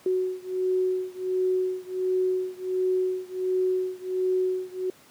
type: beating tone pair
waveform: sine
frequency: 370 / 371.4 Hz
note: F#4 / F#4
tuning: 0 / +7 cents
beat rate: 1.4 Hz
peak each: -26 / -27 dBFS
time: 0.06-4.9 s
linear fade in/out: 2 ms
effects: pink hiss -54 dBFS RMS until 5.1 s + high-pass 150 Hz 12 dB/octave